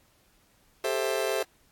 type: chord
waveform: 40% pulse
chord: A minor seventh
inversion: third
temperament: just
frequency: 396 / 440 / 528 / 660 Hz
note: G4 / A4 / C5 / E5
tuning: +18 / 0 / +16 / +2 cents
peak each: -31 dBFS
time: 0.84-1.43 s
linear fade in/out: 5 ms
effects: pink hiss -64 dBFS RMS until 1.71 s + AAC 64 kbps